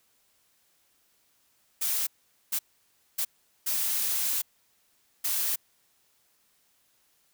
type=noise bursts at uneven times; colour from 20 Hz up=blue; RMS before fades=-28 dBFS; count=5; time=1.81-2.07 / 2.52-2.59 / 3.18-3.25 / 3.66-4.42 / 5.24-5.56 s; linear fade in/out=10 ms; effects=white hiss -68 dBFS RMS until 7.33 s